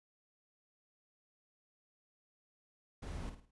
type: noise with echo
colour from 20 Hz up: brown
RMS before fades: -43 dBFS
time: 3.02-3.3 s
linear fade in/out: 10 ms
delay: 53 ms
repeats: 4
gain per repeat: -8 dB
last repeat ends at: 3.512 s
effects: resampled to 24000 Hz